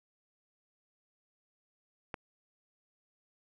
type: click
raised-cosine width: 0.5 ms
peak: -22 dBFS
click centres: 2.142 s
effects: none